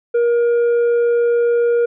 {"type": "tone with tanh clipping", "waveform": "sine", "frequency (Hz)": 473.5, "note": "A#4", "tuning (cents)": 27, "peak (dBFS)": -13, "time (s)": [0.14, 1.86], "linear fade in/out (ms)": 10, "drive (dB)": 4, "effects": []}